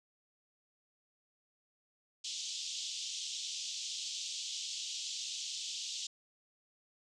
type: band-pass noise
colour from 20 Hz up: pink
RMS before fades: -41 dBFS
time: 2.24-6.07 s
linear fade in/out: 5 ms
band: 3000 to 7400 Hz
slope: 48 dB/octave
effects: none